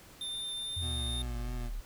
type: tone with pitch glide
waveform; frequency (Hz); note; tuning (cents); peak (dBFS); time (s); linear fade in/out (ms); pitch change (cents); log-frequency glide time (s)
square; 3598 to 3636; A7 to A#7; +38 to -44; -36; 0.21-1.22; 2; +18; 0.71-0.85
type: exponential sweep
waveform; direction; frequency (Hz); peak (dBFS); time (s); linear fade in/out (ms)
sine; down; 89.8 to 34.65; -34; 0.76-1.81; 10
type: tone with vibrato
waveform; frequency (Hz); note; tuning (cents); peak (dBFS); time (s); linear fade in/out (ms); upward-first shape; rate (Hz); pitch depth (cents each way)
25% pulse; 121; B2; -35; -37; 0.8-1.71; 50; triangle; 3.1; 33
effects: pink hiss -55 dBFS RMS until 1.85 s